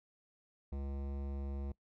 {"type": "tone with hard clipping", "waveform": "sine", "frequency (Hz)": 69.3, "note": "C#2", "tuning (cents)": 0, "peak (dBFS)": -40, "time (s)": [0.72, 1.72], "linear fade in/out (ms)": 5, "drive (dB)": 17, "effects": ["noise-tail reverb RT60 0.1 s tail -22 dB re dry"]}